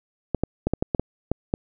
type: clicks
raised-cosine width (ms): 2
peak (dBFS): -8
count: 9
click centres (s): 0.347 / 0.436 / 0.67 / 0.736 / 0.825 / 0.948 / 0.996 / 1.316 / 1.539
effects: none